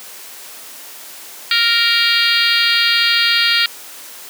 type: harmonic tone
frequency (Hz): 465.9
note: A#4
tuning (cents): -1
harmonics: 3 / 4 / 5 / 6 / 7 / 8 / 9 / 10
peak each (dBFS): -20 / -20 / -20 / -20 / -20 / -20 / -20 / -20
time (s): 1.51-3.66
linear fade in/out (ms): 2
effects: white hiss -35 dBFS RMS until 4.29 s + high-pass 300 Hz 12 dB/octave